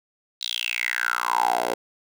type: tone with high-pass filter sweep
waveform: 10% pulse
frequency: 59.7 Hz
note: A#1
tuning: 42 cents sharp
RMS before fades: -25 dBFS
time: 0.41-1.74 s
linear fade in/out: 5 ms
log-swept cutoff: 4000 to 530 Hz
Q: 7.5
effects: none